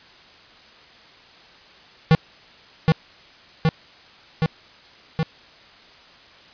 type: tone with echo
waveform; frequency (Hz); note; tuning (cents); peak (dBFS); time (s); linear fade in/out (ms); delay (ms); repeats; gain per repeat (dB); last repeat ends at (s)
square; 160; D#3; +49; -11; 2.11-2.15; 0; 770; 4; -2; 5.23
effects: white hiss -48 dBFS RMS until 6.53 s + resampled to 11025 Hz